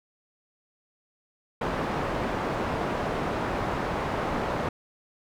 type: low-pass noise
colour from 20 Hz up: white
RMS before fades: -29 dBFS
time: 1.61-4.69 s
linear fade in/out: 5 ms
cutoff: 930 Hz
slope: 12 dB/octave
effects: none